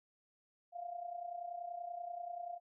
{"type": "tone with amplitude modulation", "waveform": "sine", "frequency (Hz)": 698.5, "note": "F5", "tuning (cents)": 0, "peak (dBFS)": -38, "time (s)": [0.72, 2.6], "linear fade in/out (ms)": 50, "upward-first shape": "sine", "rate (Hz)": 30.4, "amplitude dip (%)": 70, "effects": []}